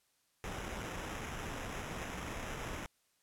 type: noise with sample-and-hold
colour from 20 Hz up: pink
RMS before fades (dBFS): -42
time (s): 0.44-2.86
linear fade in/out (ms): 0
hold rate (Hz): 4410
effects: white hiss -75 dBFS RMS until 3.22 s + low-pass 12000 Hz 12 dB/octave